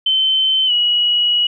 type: tone with pitch glide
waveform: sine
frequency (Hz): 3078 to 2915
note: G7 to F#7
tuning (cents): -32 to -26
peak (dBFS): -12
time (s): 0.06-1.47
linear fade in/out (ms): 5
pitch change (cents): -94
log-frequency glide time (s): 0.66-0.72
effects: none